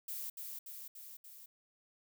violet noise with echo, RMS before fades -42 dBFS, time 0.08-0.3 s, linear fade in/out 5 ms, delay 290 ms, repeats 4, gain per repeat -3 dB, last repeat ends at 1.46 s, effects none

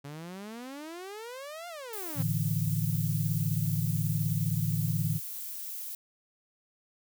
sawtooth exponential two-way sweep, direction up then down, 138.1 to 712 to 252.4 Hz, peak -36 dBFS, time 0.04-2.23 s, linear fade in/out 10 ms, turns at 1.68 s
violet noise, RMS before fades -39 dBFS, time 1.93-5.95 s, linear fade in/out 2 ms
sine chord, A suspended fourth, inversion none, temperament equal with one note detuned, 110 / 145.9 / 164.81 Hz, A2 / D3 / E3, 0 / -11 / 0 cents, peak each -31 dBFS, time 2.15-5.2 s, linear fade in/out 50 ms
effects none

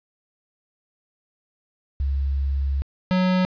sine / square tone pair in turn, 68.8 / 184.18 Hz, C#2 / F#3, -12 / -8 cents, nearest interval octave + perfect fourth, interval 1704 cents, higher second, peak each -20 / -18 dBFS, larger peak second, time 2-2.82 / 3.11-3.45 s, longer first, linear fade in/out 0 ms, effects resampled to 11025 Hz + 9-bit

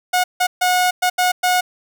sawtooth tone bursts at uneven times, 727 Hz, F#5, 31 cents flat, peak -10 dBFS, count 6, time 0.13-0.24 / 0.4-0.47 / 0.61-0.91 / 1.02-1.1 / 1.18-1.32 / 1.43-1.61 s, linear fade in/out 10 ms, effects none

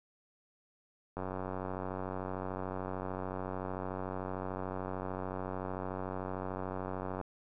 click train, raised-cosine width 1 ms, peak -24 dBFS, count 566, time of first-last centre 1.17-7.213 s, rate 93.5 Hz, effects none

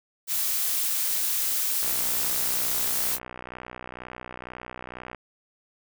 blue noise, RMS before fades -26 dBFS, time 0.27-3.19 s, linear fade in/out 50 ms
click train, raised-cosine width 0.5 ms, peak -22 dBFS, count 207, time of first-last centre 1.83-5.147 s, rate 62.1 Hz
effects none

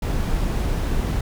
brown noise, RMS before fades -22 dBFS, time 0.02-1.21 s, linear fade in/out 5 ms, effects none

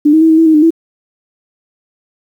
sine tone with pitch steps, 296.2 / 316.2 / 323.3 / 318.1 / 326.4 / 316.3 / 302.3 / 328.3 Hz, D4 / D#4 / E4 / D#4 / E4 / D#4 / D#4 / E4, +15 / +28 / -34 / +38 / -17 / +29 / -50 / -7 cents, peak -4 dBFS, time 0.05-0.706 s, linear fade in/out 10 ms, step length 82 ms, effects 7-bit

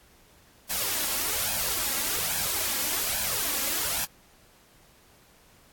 white noise with flanger, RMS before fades -28 dBFS, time 0.69-4.06 s, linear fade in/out 20 ms, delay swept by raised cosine 1.2 to 3.7 ms, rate 1.2 Hz, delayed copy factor +0.6, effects pink hiss -58 dBFS RMS until 5.72 s + AAC 64 kbps

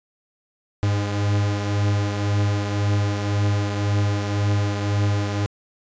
45% pulse beating tone pair, 101.8 / 103.7 Hz, G#2 / G#2, -34 / -2 cents, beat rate 1.9 Hz, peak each -20 / -27 dBFS, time 0.83-5.46 s, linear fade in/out 0 ms, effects resampled to 16000 Hz

